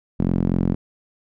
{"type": "tone with band-pass filter", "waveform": "sawtooth", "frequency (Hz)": 44.24, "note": "F1", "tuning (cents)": 23, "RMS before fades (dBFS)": -20, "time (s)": [0.19, 0.75], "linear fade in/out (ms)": 10, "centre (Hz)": 210, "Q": 1.8, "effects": []}